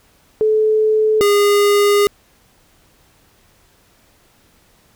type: tone pair in turn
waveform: sine / square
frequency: 433 / 408.7 Hz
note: A4 / G#4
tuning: -28 / -28 cents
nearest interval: minor second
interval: 100 cents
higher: first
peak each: -11 dBFS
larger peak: neither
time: 0.41-1.21 / 1.21-2.07 s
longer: second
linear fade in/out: 0 ms
effects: pink hiss -54 dBFS RMS until 4.95 s